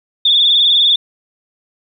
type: tone with vibrato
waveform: sine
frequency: 3520 Hz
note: A7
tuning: in tune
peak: -8 dBFS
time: 0.25-0.96 s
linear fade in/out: 5 ms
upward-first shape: sine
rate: 20 Hz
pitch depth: 81 cents each way
effects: 8-bit